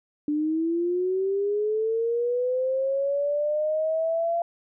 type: linear sweep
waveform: sine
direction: up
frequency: 293.7 to 686 Hz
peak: -22 dBFS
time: 0.28-4.42 s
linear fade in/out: 2 ms
effects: none